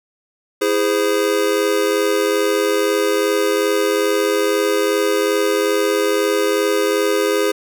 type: chord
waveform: square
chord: E augmented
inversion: none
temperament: just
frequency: 329.6 / 412 / 515 Hz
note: E4 / G#4 / B#4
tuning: 0 / -14 / -28 cents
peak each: -23 / -18 / -21 dBFS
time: 0.61-7.52 s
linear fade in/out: 10 ms
effects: none